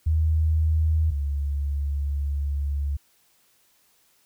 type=tone pair in turn; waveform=sine; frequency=78.9 / 71.01 Hz; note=D#2 / C#2; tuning=+25 / +42 cents; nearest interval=major second; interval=183 cents; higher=first; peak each=-18 / -23 dBFS; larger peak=first; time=0.06-1.11 / 1.11-2.97 s; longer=second; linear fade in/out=10 ms; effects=white hiss -63 dBFS RMS until 4.25 s